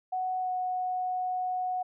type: tone with pitch glide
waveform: sine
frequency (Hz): 742 to 735.2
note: F#5 to F#5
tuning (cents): +5 to -11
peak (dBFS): -28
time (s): 0.12-1.83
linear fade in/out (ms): 10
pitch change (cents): -16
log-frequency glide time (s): 0.4-0.5
effects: none